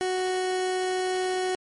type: tone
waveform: 30% pulse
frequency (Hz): 370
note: F#4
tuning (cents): 0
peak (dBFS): -22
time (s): 0.01-1.55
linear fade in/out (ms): 0
effects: MP3 48 kbps